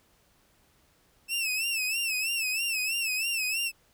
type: tone with vibrato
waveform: sawtooth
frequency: 2639 Hz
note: E7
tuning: 1 cent sharp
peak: -24 dBFS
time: 1.28-3.72 s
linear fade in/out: 50 ms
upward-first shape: sine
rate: 3.1 Hz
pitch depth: 99 cents each way
effects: pink hiss -65 dBFS RMS until 3.93 s